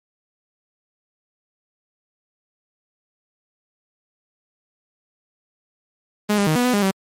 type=tone with pitch steps; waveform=sawtooth; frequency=208.7 / 201.6 / 155.8 / 245.2 / 249.5 / 203.6 / 192.3 Hz; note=G#3 / G3 / D#3 / B3 / B3 / G#3 / G3; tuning=+9 / +49 / +3 / -12 / +18 / -34 / -33 cents; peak=-12 dBFS; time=6.29-6.913 s; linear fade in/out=10 ms; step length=89 ms; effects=MP3 64 kbps